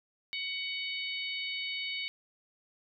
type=harmonic tone with a mistuned harmonic; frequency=747 Hz; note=F#5; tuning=16 cents sharp; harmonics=3 / 4 / 5 / 6; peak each=-37 / -39 / -41 / -43 dBFS; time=0.33-2.08 s; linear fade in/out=0 ms; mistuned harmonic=6; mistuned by=-21 cents; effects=none